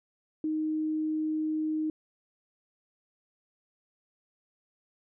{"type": "tone", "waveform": "sine", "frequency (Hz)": 311.1, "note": "D#4", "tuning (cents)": 0, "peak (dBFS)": -27, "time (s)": [0.44, 1.9], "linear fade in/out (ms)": 2, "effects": []}